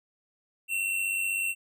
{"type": "tone with amplitude modulation", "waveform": "square", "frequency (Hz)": 2716, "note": "F7", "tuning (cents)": -49, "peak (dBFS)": -25, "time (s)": [0.68, 1.55], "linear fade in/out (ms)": 50, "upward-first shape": "sine", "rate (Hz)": 96, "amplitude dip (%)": 55, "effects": []}